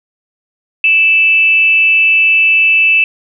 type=tone with frequency modulation; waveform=sine; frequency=2637 Hz; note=E7; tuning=in tune; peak=-6 dBFS; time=0.84-3.04 s; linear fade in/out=2 ms; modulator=316 Hz; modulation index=0.26; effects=none